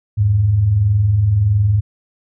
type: tone pair together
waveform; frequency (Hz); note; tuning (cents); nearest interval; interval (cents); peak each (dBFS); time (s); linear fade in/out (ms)
sine; 82.41 / 103.95; E2 / G#2; 0 / +2; major third; 402; -22 / -11; 0.17-1.81; 20
effects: none